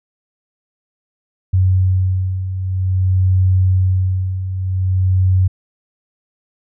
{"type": "beating tone pair", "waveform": "sine", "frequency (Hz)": [92.8, 93.31], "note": ["F#2", "F#2"], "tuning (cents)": [6, 15], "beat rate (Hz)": 0.51, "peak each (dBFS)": [-19, -13], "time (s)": [1.53, 5.48], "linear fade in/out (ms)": 10, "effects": []}